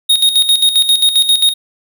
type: tone with tremolo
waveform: square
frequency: 3729 Hz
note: A#7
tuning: in tune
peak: -7 dBFS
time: 0.09-1.54 s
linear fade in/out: 10 ms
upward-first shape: square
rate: 7.5 Hz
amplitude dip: 65%
effects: none